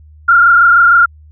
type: tone with frequency modulation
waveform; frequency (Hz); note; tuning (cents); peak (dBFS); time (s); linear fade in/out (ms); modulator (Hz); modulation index
sine; 1396.9; F6; 0; -4; 0.28-1.06; 10; 26.5; 1.5
effects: added 76 Hz sine -37 dBFS peak until 1.31 s